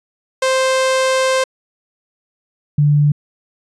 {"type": "tone pair in turn", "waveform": ["sawtooth", "sine"], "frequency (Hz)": [523.3, 146.85], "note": ["C5", "D3"], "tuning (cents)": [0, 0], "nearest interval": "octave + minor seventh", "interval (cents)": 2200, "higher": "first", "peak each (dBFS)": -9, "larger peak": "neither", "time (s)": [[0.42, 1.44], [2.78, 3.12]], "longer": "first", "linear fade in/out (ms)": 5, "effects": ["resampled to 22050 Hz"]}